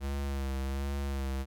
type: tone with vibrato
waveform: square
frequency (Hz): 68.4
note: C#2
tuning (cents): -23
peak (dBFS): -32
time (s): 0-1.46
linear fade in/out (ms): 50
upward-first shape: sine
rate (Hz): 1.3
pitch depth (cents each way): 39
effects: none